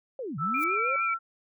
sine linear two-way sweep, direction down then up, 561 to 129.7 to 561 Hz, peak -32 dBFS, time 0.19-0.96 s, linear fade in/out 2 ms, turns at 0.38 s
sine tone with pitch glide, 1318.5 to 1347.8 Hz, E6 to E6, 0 to +38 cents, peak -26 dBFS, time 0.38-1.19 s, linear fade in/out 50 ms, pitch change +38 cents, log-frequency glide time 0.7-0.79 s
violet noise with exponential growth, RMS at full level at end -37 dBFS, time 0.53-0.64 s, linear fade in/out 0 ms, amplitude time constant 23 ms
sine tone with vibrato, 2349 Hz, D7, in tune, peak -29 dBFS, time 0.54-1.14 s, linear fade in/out 5 ms, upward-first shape sine, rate 6.5 Hz, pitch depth 42 cents each way
effects none

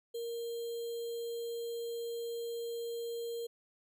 sine tone with sample-and-hold, 466.2 Hz, A#4, in tune, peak -36 dBFS, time 0.14-3.47 s, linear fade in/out 10 ms, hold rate 3675 Hz, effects none

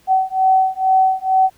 sine beating tone pair, 757 / 759.2 Hz, F#5 / F#5, +39 / +44 cents, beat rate 2.2 Hz, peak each -15 dBFS, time 0.07-1.5 s, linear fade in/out 50 ms, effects pink hiss -54 dBFS RMS until 1.57 s

